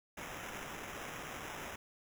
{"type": "noise with sample-and-hold", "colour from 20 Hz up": "white", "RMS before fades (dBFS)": -45, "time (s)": [0.17, 1.76], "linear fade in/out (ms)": 5, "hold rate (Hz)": 4410, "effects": []}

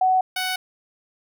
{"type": "tone pair in turn", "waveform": ["sine", "10% pulse"], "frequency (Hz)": [747, 744.3], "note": ["F#5", "F#5"], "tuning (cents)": [16, 10], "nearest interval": "unison", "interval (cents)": 6, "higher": "first", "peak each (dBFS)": -15, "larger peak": "neither", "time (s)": [[0.01, 0.21], [0.36, 0.56]], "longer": "neither", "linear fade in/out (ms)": 5, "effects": []}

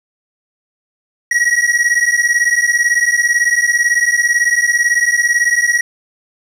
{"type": "beating tone pair", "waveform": "square", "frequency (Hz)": [1900, 1918], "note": ["A#6", "A#6"], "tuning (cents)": [33, 49], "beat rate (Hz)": 18, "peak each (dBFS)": [-15, -14], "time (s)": [1.31, 5.81], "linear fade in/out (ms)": 5, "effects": ["low-pass 9000 Hz 12 dB/octave", "7-bit"]}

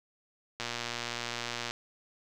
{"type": "click train", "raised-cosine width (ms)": 0.2, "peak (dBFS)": -17, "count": 133, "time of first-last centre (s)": [0.6, 1.709], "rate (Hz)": 119, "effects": []}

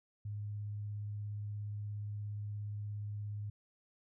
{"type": "tone with vibrato", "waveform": "sine", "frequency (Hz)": 103.83, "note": "G#2", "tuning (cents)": 0, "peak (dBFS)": -38, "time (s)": [0.25, 3.5], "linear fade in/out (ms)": 5, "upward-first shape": "square", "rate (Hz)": 17, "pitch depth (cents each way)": 8, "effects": []}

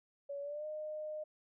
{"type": "tone with pitch glide", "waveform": "sine", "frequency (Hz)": [565, 612.6], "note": ["C#5", "D#5"], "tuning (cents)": [33, -27], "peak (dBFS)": -39, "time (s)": [0.29, 1.24], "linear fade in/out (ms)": 10, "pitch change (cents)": 140, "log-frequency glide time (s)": [0.41, 0.66], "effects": []}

